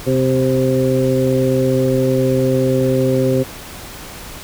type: harmonic tone with a mistuned harmonic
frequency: 130 Hz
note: C3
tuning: 11 cents flat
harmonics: 1 / 2 / 3 / 4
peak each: -18 / -18 / -18 / -18 dBFS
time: 0.06-3.44 s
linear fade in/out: 20 ms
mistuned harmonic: 4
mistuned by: +16 cents
effects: pink hiss -33 dBFS RMS until 4.43 s